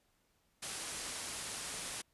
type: low-pass noise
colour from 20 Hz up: white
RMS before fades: -43 dBFS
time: 0.62-2.02 s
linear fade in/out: 10 ms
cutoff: 11000 Hz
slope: 96 dB/octave
effects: pink hiss -75 dBFS RMS until 2.13 s + resampled to 32000 Hz